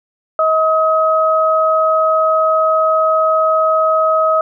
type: tone pair together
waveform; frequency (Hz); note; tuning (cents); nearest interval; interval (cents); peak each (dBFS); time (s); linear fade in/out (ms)
sine; 635 / 1270; D#5 / D#6; +35 / +35; octave; 1200; -13; 0.39-4.41; 2
effects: none